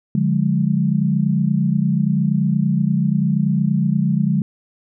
sine chord, D diminished, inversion none, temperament equal with one note detuned, 146.83 / 179.11 / 207.7 Hz, D3 / F3 / Ab3, 0 / +44 / 0 cents, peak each -19 dBFS, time 0.15-4.42 s, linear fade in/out 2 ms, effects none

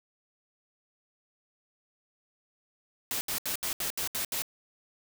white noise bursts, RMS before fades -32 dBFS, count 8, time 3.11-4.421 s, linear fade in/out 0 ms, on 100 ms, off 73 ms, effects none

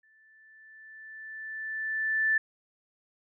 sine tone with exponential growth, 1760 Hz, A6, in tune, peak -21 dBFS, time 0.03-2.38 s, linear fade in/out 5 ms, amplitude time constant 510 ms, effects none

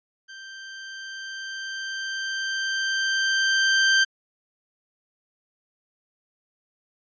sawtooth tone with level ramp, 1568 Hz, G6, in tune, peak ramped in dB -36 to -12 dBFS, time 0.28-4.05 s, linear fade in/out 20 ms, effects resampled to 16000 Hz

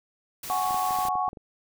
white noise, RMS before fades -37 dBFS, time 0.43-1.09 s, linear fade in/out 5 ms
sine chord, F# suspended second, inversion none, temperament equal, 740 / 830.6 / 1108.7 Hz, F#5 / G#5 / C#6, 0 / 0 / 0 cents, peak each -27 / -30 / -28 dBFS, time 0.5-1.29 s, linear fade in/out 0 ms
clicks, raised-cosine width 2 ms, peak -29 dBFS, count 10, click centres 0.708 / 0.745 / 0.908 / 0.988 / 1.053 / 1.085 / 1.155 / 1.281 / 1.331 / 1.372 s
effects none

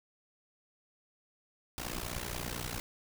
pink noise with amplitude modulation, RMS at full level -35 dBFS, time 1.78-2.8 s, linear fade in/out 0 ms, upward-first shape sine, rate 60.3 Hz, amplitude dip 85%, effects none

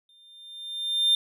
triangle tone with exponential growth, 3600 Hz, A7, 39 cents sharp, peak -15 dBFS, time 0.09-1.15 s, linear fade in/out 2 ms, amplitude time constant 230 ms, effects none

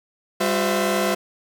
sawtooth tone cluster, 199.4 / 359 / 515 / 662 Hz, G3 / F4 / C5 / E5, +30 / +48 / -28 / +7 cents, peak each -21 dBFS, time 0.4-1.15 s, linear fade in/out 10 ms, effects none

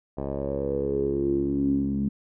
10% pulse tone with low-pass filter sweep, 69.3 Hz, C#2, in tune, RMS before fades -26 dBFS, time 0.17-2.09 s, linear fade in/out 10 ms, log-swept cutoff 680 to 220 Hz, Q 8.3, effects none

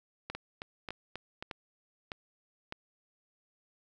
two click trains, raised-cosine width 0.3 ms, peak -22 / -23 dBFS, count 5 / 5, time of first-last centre 0.3-2.724 / 0.35-1.425 s, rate 1.65 / 3.72 Hz, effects none

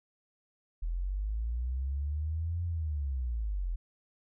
sine linear two-way sweep, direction up then down, 40.22 to 87.31 to 40.22 Hz, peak -30 dBFS, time 0.82-3.76 s, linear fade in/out 10 ms, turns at 2.64 s, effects none

